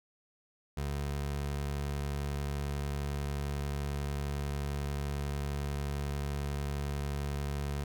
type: tone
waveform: 25% pulse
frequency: 71.2 Hz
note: C#2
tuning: 47 cents sharp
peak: -29 dBFS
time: 0.77-7.84 s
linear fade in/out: 5 ms
effects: none